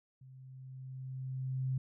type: tone with level ramp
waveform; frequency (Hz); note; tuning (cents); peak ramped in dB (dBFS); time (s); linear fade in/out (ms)
sine; 130.81; C3; 0; -52 to -30; 0.21-1.78; 5
effects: none